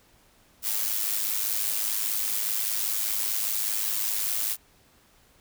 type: noise with amplitude modulation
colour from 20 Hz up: blue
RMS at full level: -25 dBFS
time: 0.62-4.57 s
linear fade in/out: 50 ms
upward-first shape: sine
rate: 105 Hz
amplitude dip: 60%
effects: pink hiss -60 dBFS RMS until 5.4 s